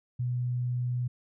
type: tone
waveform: sine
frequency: 123.47 Hz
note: B2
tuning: in tune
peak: -27 dBFS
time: 0.19-1.08 s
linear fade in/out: 10 ms
effects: none